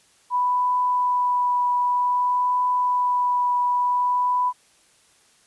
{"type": "tone with vibrato", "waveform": "sine", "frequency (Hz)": 987.8, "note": "B5", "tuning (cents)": 0, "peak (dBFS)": -18, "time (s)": [0.3, 4.53], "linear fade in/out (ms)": 50, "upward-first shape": "triangle", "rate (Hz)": 0.53, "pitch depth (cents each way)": 12, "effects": ["white hiss -58 dBFS RMS until 5.46 s", "resampled to 24000 Hz"]}